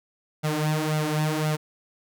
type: tone with flanger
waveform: sawtooth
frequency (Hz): 153.7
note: D#3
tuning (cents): -21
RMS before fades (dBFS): -25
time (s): 0.43-1.57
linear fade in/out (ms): 20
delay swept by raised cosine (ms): 1.4 to 5.4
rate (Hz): 1.9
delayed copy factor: +0.7
effects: none